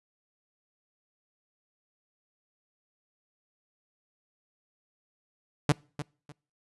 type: tone with echo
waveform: sawtooth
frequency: 146.6 Hz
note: D3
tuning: 3 cents flat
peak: -15 dBFS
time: 5.69-5.72 s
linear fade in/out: 0 ms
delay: 300 ms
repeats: 2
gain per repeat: -13 dB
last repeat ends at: 6.32 s
effects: noise-tail reverb RT60 0.4 s tail -25 dB re dry + resampled to 24000 Hz